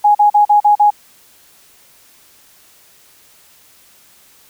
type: tone bursts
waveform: sine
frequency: 830.6 Hz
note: G#5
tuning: in tune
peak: -6 dBFS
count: 6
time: 0.04-0.905 s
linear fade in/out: 10 ms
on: 110 ms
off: 41 ms
effects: white hiss -48 dBFS RMS until 4.49 s